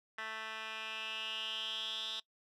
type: tone with band-pass filter sweep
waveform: 10% pulse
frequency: 220 Hz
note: A3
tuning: in tune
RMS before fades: -41 dBFS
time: 0.18-2.2 s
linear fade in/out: 5 ms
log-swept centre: 2000 to 3700 Hz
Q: 6.4
effects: noise-tail reverb RT60 0.1 s tail -22 dB re dry